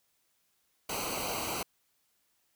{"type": "noise with comb filter", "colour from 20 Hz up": "pink", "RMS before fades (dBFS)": -35, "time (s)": [0.89, 1.63], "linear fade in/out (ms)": 5, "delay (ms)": 0.57, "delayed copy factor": -0.85, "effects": ["white hiss -74 dBFS RMS until 2.55 s"]}